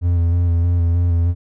triangle tone with vibrato, 86 Hz, F2, 26 cents flat, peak -11 dBFS, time 0.01-1.35 s, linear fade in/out 50 ms, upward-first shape square, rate 3.2 Hz, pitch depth 24 cents each way, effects none

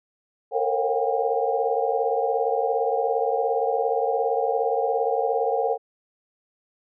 sine tone cluster, 451.2 / 468.5 / 540 / 725 / 798 Hz, A4 / A#4 / C#5 / F#5 / G5, +44 / +9 / -45 / -35 / +31 cents, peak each -27 dBFS, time 0.51-5.78 s, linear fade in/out 50 ms, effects none

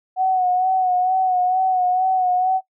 sine tone with vibrato, 740 Hz, F#5, in tune, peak -15 dBFS, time 0.16-2.61 s, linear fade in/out 50 ms, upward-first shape sine, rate 2.2 Hz, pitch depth 38 cents each way, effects noise-tail reverb RT60 0.1 s tail -19 dB re dry

